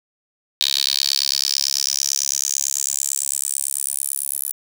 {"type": "tone with high-pass filter sweep", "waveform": "10% pulse", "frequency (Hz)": 69, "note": "C#2", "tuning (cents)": -7, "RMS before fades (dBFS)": -22, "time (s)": [0.61, 4.52], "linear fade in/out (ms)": 0, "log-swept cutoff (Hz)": [3900, 11000], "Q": 5.1, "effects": []}